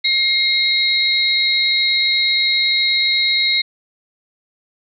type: tone cluster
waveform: sine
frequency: 2129 / 3823 / 4206 Hz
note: C7 / A#7 / C8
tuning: +30 / +43 / +8 cents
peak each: -18 dBFS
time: 0.04-3.62 s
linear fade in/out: 10 ms
effects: none